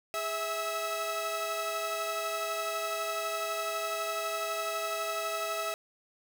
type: tone cluster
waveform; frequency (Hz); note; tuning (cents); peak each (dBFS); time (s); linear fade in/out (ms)
sawtooth; 412.5 / 654 / 1296; G#4 / E5 / E6; -12 / -14 / -30; -38 / -30 / -32; 0.14-5.74; 0
effects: none